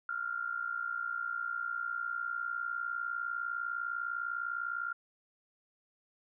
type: tone with amplitude modulation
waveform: sine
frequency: 1396.9 Hz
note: F6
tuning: in tune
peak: -30 dBFS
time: 0.09-4.93 s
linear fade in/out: 2 ms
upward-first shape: sine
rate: 59.9 Hz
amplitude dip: 80%
effects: none